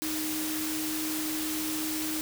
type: tone in noise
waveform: sine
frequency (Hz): 311.2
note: D#4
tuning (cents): 0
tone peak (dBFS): -32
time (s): 0.02-2.21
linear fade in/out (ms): 0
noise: white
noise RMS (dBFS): -34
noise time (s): 0.02-2.21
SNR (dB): -1
effects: none